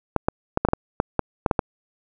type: clicks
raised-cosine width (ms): 1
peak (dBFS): -4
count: 11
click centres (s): 0.163 / 0.285 / 0.574 / 0.65 / 0.687 / 0.734 / 1.001 / 1.193 / 1.462 / 1.512 / 1.592
effects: none